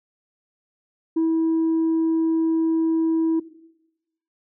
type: tone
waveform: sine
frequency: 324.9 Hz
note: E4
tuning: 25 cents flat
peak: -15 dBFS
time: 1.16-3.4 s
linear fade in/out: 10 ms
effects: noise-tail reverb RT60 0.9 s tail -17 dB re dry + tanh soft clip ceiling -16 dBFS